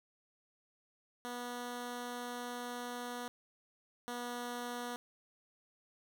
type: tone pair in turn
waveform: 10% pulse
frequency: 243.7 / 242.6 Hz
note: B3 / B3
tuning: -23 / -31 cents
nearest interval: unison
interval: 8 cents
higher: first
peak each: -32 / -31 dBFS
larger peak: second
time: 1.25-3.28 / 4.08-4.96 s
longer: first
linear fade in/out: 0 ms
effects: none